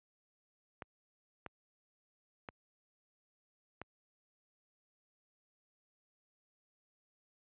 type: clicks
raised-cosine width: 0.5 ms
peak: -28 dBFS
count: 4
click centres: 0.822 / 1.463 / 2.488 / 3.816 s
effects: high-pass 60 Hz 12 dB/octave + resampled to 8000 Hz